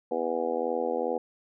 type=harmonic tone; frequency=82.41 Hz; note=E2; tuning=in tune; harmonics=3 / 4 / 5 / 6 / 7 / 8 / 9 / 10; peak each=-37 / -36 / -34 / -29 / -40 / -41 / -35 / -38 dBFS; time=0.11-1.18 s; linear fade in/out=5 ms; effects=none